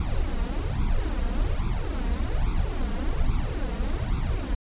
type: noise with flanger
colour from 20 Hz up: brown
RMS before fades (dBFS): -25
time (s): 0-4.55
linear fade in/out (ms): 5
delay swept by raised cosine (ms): 0.82 to 4.32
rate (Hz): 1.2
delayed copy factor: +0.95
effects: resampled to 8000 Hz